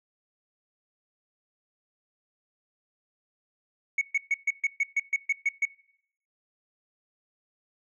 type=tone bursts; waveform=sine; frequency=2217 Hz; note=C#7; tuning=in tune; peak=-19 dBFS; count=11; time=3.98-5.654 s; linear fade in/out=5 ms; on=34 ms; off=130 ms; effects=noise-tail reverb RT60 0.7 s tail -24 dB re dry + tanh soft clip ceiling -20 dBFS